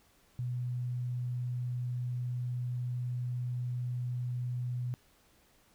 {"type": "tone", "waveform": "sine", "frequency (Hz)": 123.47, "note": "B2", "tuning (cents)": 0, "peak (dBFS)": -32, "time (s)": [0.39, 4.94], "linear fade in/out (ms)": 0, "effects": ["pink hiss -66 dBFS RMS until 5.74 s"]}